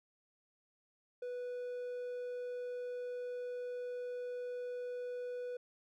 triangle tone, 492.8 Hz, B4, 4 cents flat, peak -37 dBFS, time 1.22-5.57 s, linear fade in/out 5 ms, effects none

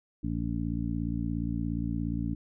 harmonic tone, 57.1 Hz, A#1, 35 cents flat, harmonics 1 / 2 / 3 / 4 / 5, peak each -35 / -35 / -35 / -35 / -35 dBFS, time 0.23-2.35 s, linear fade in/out 10 ms, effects none

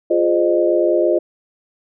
sine chord, F minor seventh, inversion none, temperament equal with one note detuned, 349.2 / 415.3 / 523.3 / 612.3 Hz, F4 / Ab4 / C5 / Eb5, 0 / 0 / 0 / -28 cents, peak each -16 / -22 / -20 / -17 dBFS, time 0.1-1.19 s, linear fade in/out 10 ms, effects none

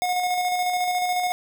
square tone with tremolo, 724 Hz, F#5, 38 cents flat, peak -21 dBFS, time 0.02-1.32 s, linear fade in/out 0 ms, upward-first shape square, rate 14 Hz, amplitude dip 30%, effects none

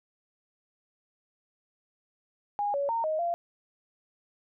sine tone with pitch steps, 820 / 563 / 918 / 625 / 688 Hz, G#5 / C#5 / A#5 / D#5 / F5, -22 / +27 / -27 / +8 / -26 cents, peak -26 dBFS, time 2.59-3.34 s, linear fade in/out 0 ms, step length 150 ms, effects none

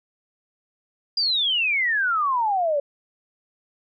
sine exponential sweep, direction down, 4894 to 554.4 Hz, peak -19 dBFS, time 1.17-2.8 s, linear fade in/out 5 ms, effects none

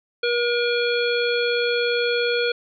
harmonic tone, 478.6 Hz, A#4, 46 cents sharp, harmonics 1 / 3 / 5 / 7 / 9, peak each -21 / -26 / -28 / -29 / -31 dBFS, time 0.23-2.52 s, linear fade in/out 5 ms, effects none

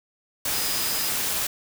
sine tone in noise, 4978 Hz, D#8, in tune, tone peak -32 dBFS, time 0.53-1.09 s, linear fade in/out 5 ms, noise white, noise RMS -26 dBFS, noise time 0.45-1.47 s, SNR -9 dB, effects none

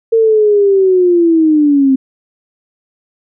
sine linear sweep, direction down, 457 to 261.6 Hz, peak -6 dBFS, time 0.12-1.96 s, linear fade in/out 10 ms, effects none

